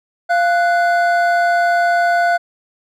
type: tone pair together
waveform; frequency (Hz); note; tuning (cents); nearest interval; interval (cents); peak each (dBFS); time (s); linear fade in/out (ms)
triangle; 694.4 / 1480; F5 / F#6; -10 / 0; octave + minor second; 1310; -11 / -16; 0.29-2.38; 20
effects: none